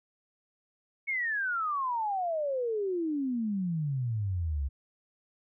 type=exponential sweep; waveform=sine; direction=down; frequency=2227 to 65.6 Hz; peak=-28 dBFS; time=1.07-4.69 s; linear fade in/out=20 ms; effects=none